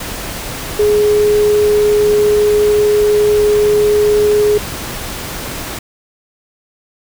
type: tone in noise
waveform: sine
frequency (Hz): 418.4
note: G#4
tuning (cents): +13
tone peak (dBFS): -8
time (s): 0.79-4.58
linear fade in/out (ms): 5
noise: pink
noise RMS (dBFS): -24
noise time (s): 0-5.79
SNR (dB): +13
effects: none